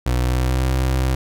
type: tone with pitch glide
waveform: 30% pulse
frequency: 61.74 to 64.77 Hz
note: B1 to C2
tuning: 0 to -17 cents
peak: -14 dBFS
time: 0.06-1.15 s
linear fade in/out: 5 ms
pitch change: +83 cents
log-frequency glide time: 0.17-0.68 s
effects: none